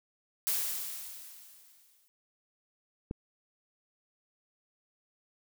blue noise with exponential decay, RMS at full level -29 dBFS, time 0.47-2.08 s, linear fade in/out 0 ms, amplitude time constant 350 ms
click, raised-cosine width 3 ms, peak -22 dBFS, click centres 3.111 s
effects none

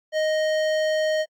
sine tone with hard clipping, 622.3 Hz, D#5, in tune, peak -22 dBFS, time 0.12-1.26 s, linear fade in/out 50 ms, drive 15 dB, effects AAC 64 kbps

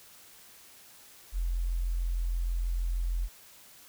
sine tone, 43.19 Hz, F1, 18 cents flat, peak -27 dBFS, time 1.32-3.29 s, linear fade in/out 50 ms, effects white hiss -54 dBFS RMS until 3.88 s

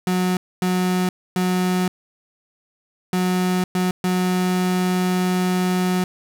35% pulse tone bursts at uneven times, 182.6 Hz, F#3, 23 cents flat, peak -16 dBFS, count 6, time 0.07-0.37 / 0.62-1.09 / 1.36-1.88 / 3.13-3.64 / 3.75-3.91 / 4.04-6.04 s, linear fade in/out 2 ms, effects none

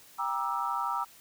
sine chord, E half-diminished seventh, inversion first, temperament just, 791.1 / 949.3 / 1186.7 / 1318.5 Hz, G5 / Bb5 / D6 / E6, +16 / +31 / +18 / 0 cents, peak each -36 / -33 / -35 / -33 dBFS, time 0.18-1.05 s, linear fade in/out 20 ms, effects white hiss -55 dBFS RMS until 1.2 s

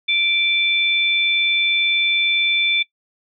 sine tone pair together, 2349 / 3520 Hz, D7 / A7, 0 / 0 cents, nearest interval perfect fifth, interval 700 cents, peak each -18 dBFS, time 0.08-2.83 s, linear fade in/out 10 ms, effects noise-tail reverb RT60 0.1 s tail -22 dB re dry

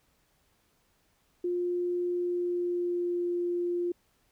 sine tone with pitch glide, 353.6 to 350.1 Hz, F4 to F4, +22 to +4 cents, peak -27 dBFS, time 1.44-3.92 s, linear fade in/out 5 ms, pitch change -18 cents, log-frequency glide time 2.09-3.29 s, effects pink hiss -70 dBFS RMS until 4.31 s

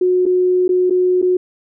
sine tone with dropouts, 364.4 Hz, F#4, 26 cents flat, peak -11 dBFS, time 0.01-1.37 s, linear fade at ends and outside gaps 5 ms, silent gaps 0.256-0.262 / 0.68-0.691 / 0.899-0.906 / 1.217-1.225 s, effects none

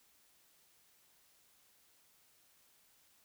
silence, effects white hiss -69 dBFS RMS until 3.24 s

